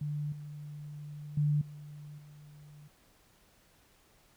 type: tone with level steps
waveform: sine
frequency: 147.9 Hz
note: D3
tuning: 13 cents sharp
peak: -32 / -41 / -25 / -44 / -50 dBFS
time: 0.01-2.88 s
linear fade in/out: 5 ms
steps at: 0.32 / 1.37 / 1.61 / 2.18 s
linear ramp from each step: 5 ms
effects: pink hiss -65 dBFS RMS until 4.36 s